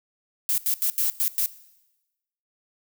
violet noise bursts at uneven times, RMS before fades -23 dBFS, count 6, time 0.49-0.58 / 0.66-0.74 / 0.82-0.9 / 0.98-1.1 / 1.2-1.28 / 1.38-1.46 s, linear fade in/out 0 ms, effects noise-tail reverb RT60 1.0 s tail -18 dB re dry

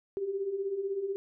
sine beating tone pair, 379.1 / 395.1 Hz, F#4 / G4, +42 / +14 cents, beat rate 16 Hz, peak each -38 / -31 dBFS, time 0.17-1.16 s, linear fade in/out 0 ms, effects none

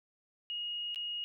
sine tone with dropouts, 2874 Hz, F7, 49 cents sharp, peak -35 dBFS, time 0.5-1.24 s, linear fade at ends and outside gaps 0 ms, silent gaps 0.946-0.959 s, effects none

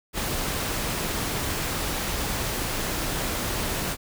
pink noise, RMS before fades -28 dBFS, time 0.13-3.97 s, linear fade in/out 50 ms, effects none

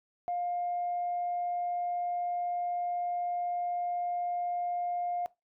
sine tone, 706 Hz, F5, 19 cents sharp, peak -29 dBFS, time 0.28-5.26 s, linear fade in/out 0 ms, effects noise-tail reverb RT60 0.2 s tail -20 dB re dry + tanh soft clip ceiling -25 dBFS

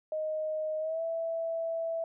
sine tone with pitch glide, 622.3 to 659.3 Hz, D#5 to E5, 0 to 0 cents, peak -30 dBFS, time 0.12-2.04 s, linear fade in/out 2 ms, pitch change +100 cents, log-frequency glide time 0.79-1.02 s, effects none

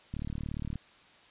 click train, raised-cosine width 5 ms, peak -24 dBFS, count 24, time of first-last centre 0.14-0.757 s, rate 37.3 Hz, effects white hiss -58 dBFS RMS until 1.3 s + resampled to 8000 Hz

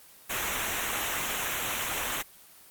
pink noise with comb filter, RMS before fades -30 dBFS, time 0.29-2.23 s, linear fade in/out 20 ms, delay 0.21 ms, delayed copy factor -0.8, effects white hiss -53 dBFS RMS until 2.7 s + Opus 24 kbps

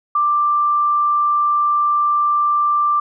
sine tone, 1180 Hz, D6, 8 cents sharp, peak -13 dBFS, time 0.15-3 s, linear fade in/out 5 ms, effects none

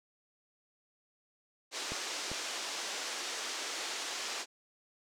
white band-pass noise, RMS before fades -39 dBFS, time 1.71-4.46 s, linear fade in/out 50 ms, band 300 to 6800 Hz, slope 24 dB/octave
clicks, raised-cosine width 2 ms, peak -27 dBFS, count 2, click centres 1.92 / 2.316 s
effects none

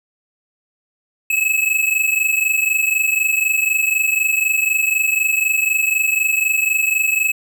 square tone pair together, 2570 / 2594 Hz, E7 / E7, -45 / -28 cents, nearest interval unison, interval 17 cents, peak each -19 / -18 dBFS, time 1.3-7.32 s, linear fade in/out 5 ms, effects none

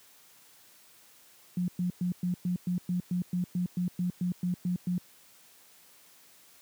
sine tone bursts, 178.7 Hz, F3, 40 cents sharp, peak -26 dBFS, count 16, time 1.57-4.98 s, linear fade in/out 2 ms, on 110 ms, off 110 ms, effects white hiss -58 dBFS RMS until 6.61 s + high-pass 100 Hz 12 dB/octave

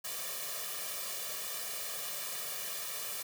white noise with comb filter, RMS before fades -39 dBFS, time 0.04-3.23 s, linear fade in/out 10 ms, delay 1.7 ms, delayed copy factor +0.95, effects high-pass 200 Hz 12 dB/octave

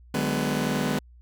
sawtooth chord, G# half-diminished seventh, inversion second, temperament just, 149.51 / 186.89 / 207.7 / 249.2 Hz, D3 / F#3 / G#3 / B3, +31 / +18 / 0 / +16 cents, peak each -26 / -28 / -25 / -24 dBFS, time 0.14-0.99 s, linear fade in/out 5 ms, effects added 60 Hz sine -48 dBFS peak until 1.21 s

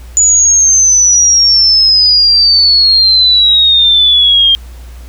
sine exponential sweep, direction down, 6950 to 3188 Hz, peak -4 dBFS, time 0.17-4.55 s, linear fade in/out 0 ms, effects added 60 Hz sine -27 dBFS peak until 5.08 s + pink hiss -41 dBFS RMS until 5.08 s

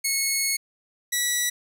10% pulse tone pair in turn, 2189 / 1950.2 Hz, C#7 / B6, -22 / -22 cents, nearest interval major second, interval 200 cents, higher first, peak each -13 dBFS, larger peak neither, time 0.04-0.57 / 1.12-1.5 s, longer first, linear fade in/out 10 ms, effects none

